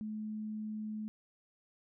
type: tone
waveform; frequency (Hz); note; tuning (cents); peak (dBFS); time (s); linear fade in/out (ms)
sine; 214.8; A3; -41; -37; 0.01-1.08; 0
effects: none